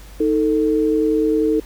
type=tone pair together; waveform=sine; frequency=313.5 / 443.8 Hz; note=D#4 / A4; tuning=+13 / +15 cents; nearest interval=tritone; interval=602 cents; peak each=-17 dBFS; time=0.2-1.6 s; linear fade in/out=5 ms; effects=added 50 Hz sine -37 dBFS peak until 1.65 s + pink hiss -45 dBFS RMS until 1.65 s